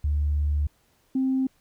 sine tone pair in turn, 73.6 / 263.1 Hz, D2 / C4, +4 / +10 cents, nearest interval octave + minor seventh, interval 2206 cents, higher second, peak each -20 dBFS, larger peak neither, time 0.04-0.67 / 1.15-1.47 s, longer first, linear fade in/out 5 ms, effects tanh soft clip ceiling -16 dBFS + pink hiss -65 dBFS RMS until 1.6 s

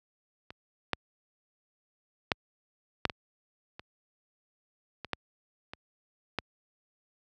clicks, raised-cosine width 0.3 ms, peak -27 / -10 / -8 / -7 / -17 / -26 / -22 / -13 / -24 / -13 dBFS, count 10, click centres 0.505 / 0.933 / 2.318 / 3.053 / 3.098 / 3.795 / 5.047 / 5.133 / 5.735 / 6.387 s, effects high-pass 60 Hz 12 dB/octave

